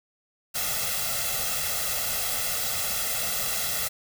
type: noise with comb filter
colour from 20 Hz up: white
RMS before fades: -28 dBFS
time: 0.54-3.89 s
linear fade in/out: 20 ms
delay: 1.5 ms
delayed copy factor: +1
effects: none